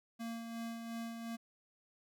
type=tone with tremolo; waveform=square; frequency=230 Hz; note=A#3; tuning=23 cents flat; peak=-40 dBFS; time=0.19-1.37 s; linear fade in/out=20 ms; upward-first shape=sine; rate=2.8 Hz; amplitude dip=40%; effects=none